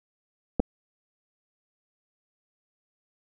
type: clicks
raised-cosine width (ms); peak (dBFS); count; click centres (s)
2; -10; 2; 0.597 / 0.601
effects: none